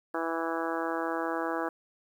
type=harmonic tone; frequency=164.7 Hz; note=E3; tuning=1 cent flat; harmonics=2 / 3 / 4 / 5 / 6 / 7 / 8 / 9 / 10; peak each=-34 / -36 / -37 / -38 / -39 / -39 / -40 / -41 / -41 dBFS; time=0.14-1.69 s; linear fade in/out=5 ms; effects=10-bit